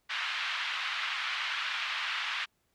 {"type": "band-pass noise", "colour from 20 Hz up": "white", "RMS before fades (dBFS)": -34, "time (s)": [0.09, 2.46], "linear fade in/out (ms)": 20, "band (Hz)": [1100, 3300], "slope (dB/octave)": 24, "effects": ["pink hiss -75 dBFS RMS until 2.74 s"]}